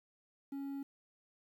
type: tone with quantisation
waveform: triangle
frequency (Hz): 277.2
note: C#4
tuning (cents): 0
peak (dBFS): -37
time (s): 0.52-0.83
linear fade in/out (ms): 5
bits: 11
effects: none